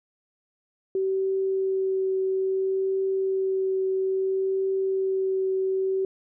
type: tone with vibrato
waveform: sine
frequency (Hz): 382.2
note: G4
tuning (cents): -44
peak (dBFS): -22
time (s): 0.95-6.05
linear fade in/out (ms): 2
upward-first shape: triangle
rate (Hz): 0.6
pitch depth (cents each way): 11
effects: none